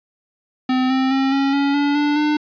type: tone with pitch steps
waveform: square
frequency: 256.9 / 262.6 / 268.4 / 274.4 / 280.5 / 286.7 / 293.1 / 299.6 Hz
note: C4 / C4 / C4 / C#4 / C#4 / D4 / D4 / D4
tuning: -32 / +6 / +44 / -17 / +21 / -42 / -3 / +35 cents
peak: -16 dBFS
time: 0.69-2.37 s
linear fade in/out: 5 ms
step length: 210 ms
effects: resampled to 11025 Hz + 8-bit